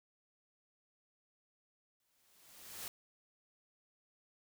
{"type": "noise with exponential growth", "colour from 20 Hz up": "white", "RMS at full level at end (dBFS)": -43, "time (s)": [2, 2.88], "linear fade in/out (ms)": 1, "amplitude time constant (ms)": 190, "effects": []}